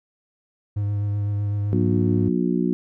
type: tone with vibrato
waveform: triangle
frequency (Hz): 102.4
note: G#2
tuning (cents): -24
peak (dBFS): -19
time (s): 0.76-2.29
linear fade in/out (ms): 10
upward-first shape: triangle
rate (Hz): 7.9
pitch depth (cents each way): 20
type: harmonic tone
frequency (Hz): 60.2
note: B1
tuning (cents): -44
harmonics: 3 / 4 / 5 / 6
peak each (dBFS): -23 / -24 / -25 / -26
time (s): 1.73-2.73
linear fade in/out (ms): 0
effects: none